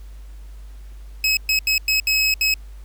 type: tone bursts at uneven times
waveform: 25% pulse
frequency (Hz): 2563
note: E7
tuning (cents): -49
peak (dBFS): -12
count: 6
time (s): 1.24-1.37 / 1.49-1.59 / 1.67-1.78 / 1.88-2 / 2.07-2.34 / 2.41-2.54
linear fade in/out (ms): 2
effects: added 50 Hz sine -35 dBFS peak until 2.84 s + pink hiss -55 dBFS RMS until 2.84 s